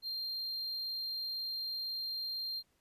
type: tone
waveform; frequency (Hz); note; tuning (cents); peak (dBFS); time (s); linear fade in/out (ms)
triangle; 4186; C8; 0; -35; 0.02-2.63; 50
effects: pink hiss -75 dBFS RMS until 2.8 s + resampled to 32000 Hz